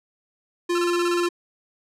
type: tone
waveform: square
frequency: 349.2 Hz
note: F4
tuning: in tune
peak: -21 dBFS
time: 0.69-1.29 s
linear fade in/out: 10 ms
type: tone bursts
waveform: sawtooth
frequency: 1349 Hz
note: E6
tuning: 40 cents sharp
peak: -23 dBFS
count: 9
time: 0.75-1.264 s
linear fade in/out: 5 ms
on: 34 ms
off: 26 ms
effects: low-pass 9000 Hz 12 dB/octave